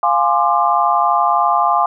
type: chord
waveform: sine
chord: D half-diminished seventh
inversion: first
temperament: equal with one note detuned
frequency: 698.5 / 830.6 / 1046.5 / 1189.7 Hz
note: F5 / Ab5 / C6 / D6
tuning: 0 / 0 / 0 / +22 cents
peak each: -17 dBFS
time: 0.03-1.86 s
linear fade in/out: 2 ms
effects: none